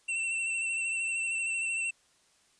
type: tone with vibrato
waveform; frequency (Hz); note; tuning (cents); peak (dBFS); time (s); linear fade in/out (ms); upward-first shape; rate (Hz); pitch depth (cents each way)
square; 2696; E7; +38; -30; 0.08-1.91; 10; sine; 13; 28
effects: white hiss -66 dBFS RMS until 2.59 s + resampled to 22050 Hz